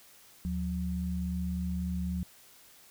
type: tone pair together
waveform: sine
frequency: 76 / 179.56 Hz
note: D#2 / F3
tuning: -40 / +48 cents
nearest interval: octave + minor third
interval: 1488 cents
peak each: -34 / -32 dBFS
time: 0.45-2.23 s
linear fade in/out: 0 ms
effects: white hiss -57 dBFS RMS until 2.9 s